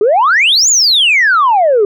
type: exponential two-way sweep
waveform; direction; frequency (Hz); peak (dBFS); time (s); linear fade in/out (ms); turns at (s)
sine; up then down; 392 to 7240 to 392; -5; 0.01-1.85; 2; 0.69
effects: tanh soft clip ceiling -3 dBFS